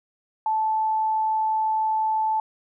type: tone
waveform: sine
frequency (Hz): 874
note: A5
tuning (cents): -12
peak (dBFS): -20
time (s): 0.46-2.4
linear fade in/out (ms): 2
effects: none